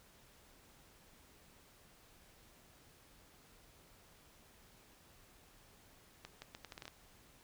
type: accelerating click train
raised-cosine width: 0.2 ms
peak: -30 dBFS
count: 9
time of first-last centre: 6.25-6.879 s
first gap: 170 ms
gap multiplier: 0.76
effects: pink hiss -64 dBFS RMS until 7.43 s